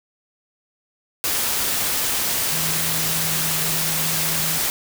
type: tone in noise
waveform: sine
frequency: 160.4 Hz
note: E3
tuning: 47 cents flat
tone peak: -30 dBFS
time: 2.52-4.58 s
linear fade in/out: 0 ms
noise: white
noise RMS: -22 dBFS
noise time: 1.24-4.7 s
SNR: -11 dB
effects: none